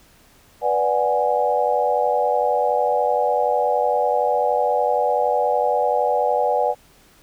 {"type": "chord", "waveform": "sine", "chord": "G# half-diminished seventh", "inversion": "first", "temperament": "equal", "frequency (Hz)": [493.9, 587.3, 740, 830.6], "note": ["B4", "D5", "F#5", "G#5"], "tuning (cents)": [0, 0, 0, 0], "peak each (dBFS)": -22, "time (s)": [0.61, 6.75], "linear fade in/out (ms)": 50, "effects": ["pink hiss -53 dBFS RMS until 7.22 s"]}